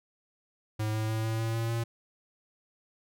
square tone with pitch steps, 108 / 109.25 / 110.52 / 111.81 / 113.11 / 114.42 / 115.75 Hz, A2 / A2 / A2 / A2 / A2 / A#2 / A#2, -32 / -12 / +8 / +28 / +48 / -32 / -12 cents, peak -29 dBFS, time 0.79-1.84 s, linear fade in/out 10 ms, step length 150 ms, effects none

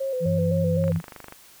sine tone with vibrato, 524 Hz, C5, 2 cents sharp, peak -24 dBFS, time 0-0.92 s, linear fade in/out 10 ms, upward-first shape square, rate 3.9 Hz, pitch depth 52 cents each way
sine tone with pitch glide, 167.5 to 165.77 Hz, E3 to E3, +28 to +10 cents, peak -22 dBFS, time 0.2-1.02 s, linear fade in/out 50 ms, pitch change -18 cents, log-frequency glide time 0.62-0.8 s
sine tone, 96.9 Hz, G2, 20 cents flat, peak -26 dBFS, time 0.25-0.99 s, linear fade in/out 20 ms
click train, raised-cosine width 0.5 ms, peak -24 dBFS, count 13, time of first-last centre 0.84-1.324 s, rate 24.8 Hz
effects white hiss -51 dBFS RMS until 1.6 s

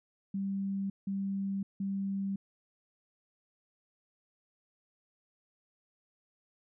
sine tone bursts, 196 Hz, G3, in tune, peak -31 dBFS, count 3, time 0.34-2.36 s, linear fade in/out 5 ms, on 560 ms, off 170 ms, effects none

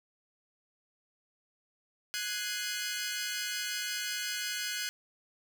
15% pulse chord, Ab dominant seventh, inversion third, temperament equal, 1480 / 1661.2 / 2093 / 2489 Hz, Gb6 / Ab6 / C7 / Eb7, 0 / 0 / 0 / 0 cents, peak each -30 / -33 / -34 / -35 dBFS, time 2.14-4.89 s, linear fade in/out 0 ms, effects none

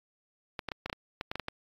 clicks, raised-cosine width 0.3 ms, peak -18 dBFS, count 11, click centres 0.592 / 0.687 / 0.718 / 0.86 / 0.898 / 0.929 / 1.211 / 1.315 / 1.356 / 1.397 / 1.484 s, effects AAC 32 kbps

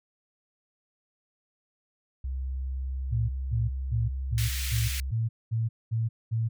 sine tone with pitch glide, 65.41 to 66.28 Hz, C2 to C2, 0 to +23 cents, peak -29 dBFS, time 2.24-5.11 s, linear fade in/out 5 ms, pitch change +23 cents, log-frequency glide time 2.35-4.86 s
sine tone bursts, 113.2 Hz, A2, 50 cents sharp, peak -24 dBFS, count 9, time 3.11-6.49 s, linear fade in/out 20 ms, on 180 ms, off 220 ms
pink high-pass noise, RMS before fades -35 dBFS, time 4.38-5 s, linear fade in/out 0 ms, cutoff 1900 Hz, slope 24 dB/octave
effects none

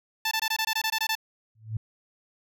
10% pulse tone bursts, 882 Hz, A5, 4 cents sharp, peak -16 dBFS, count 11, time 0.25-1.153 s, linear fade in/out 5 ms, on 63 ms, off 21 ms
sine tone with exponential growth, 110 Hz, A2, in tune, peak -24 dBFS, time 1.55-1.77 s, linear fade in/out 5 ms, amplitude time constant 47 ms
effects none

